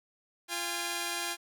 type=tone pair together; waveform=5% pulse; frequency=345.8 / 813 Hz; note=F4 / G#5; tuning=-17 / -37 cents; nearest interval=octave + minor third; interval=1480 cents; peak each=-24 / -23 dBFS; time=0.48-1.37 s; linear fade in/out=50 ms; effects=none